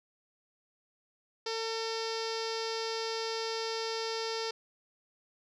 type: tone with low-pass filter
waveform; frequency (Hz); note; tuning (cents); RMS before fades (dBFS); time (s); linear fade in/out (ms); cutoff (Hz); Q
sawtooth; 450; A4; +39; -35; 1.46-4.51; 5; 5000; 4.9
effects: none